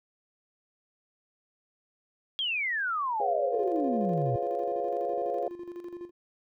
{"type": "exponential sweep", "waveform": "sine", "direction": "down", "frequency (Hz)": [3322, 116.2], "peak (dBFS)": -27, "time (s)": [2.39, 4.36], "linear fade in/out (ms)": 0}
{"type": "chord", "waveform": "sine", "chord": "C# dominant seventh", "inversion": "second", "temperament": "equal", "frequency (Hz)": [415.3, 493.9, 554.4, 698.5], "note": ["G#4", "B4", "C#5", "E#5"], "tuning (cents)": [0, 0, 0, 0], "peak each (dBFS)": [-35, -34, -34, -32], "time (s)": [3.2, 5.48], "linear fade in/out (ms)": 2}
{"type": "tone with tremolo", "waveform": "triangle", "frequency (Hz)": 349.2, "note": "F4", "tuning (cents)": 0, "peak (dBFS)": -34, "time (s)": [3.51, 6.11], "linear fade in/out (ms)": 50, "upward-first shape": "square", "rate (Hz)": 12, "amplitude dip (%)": 60}
{"effects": []}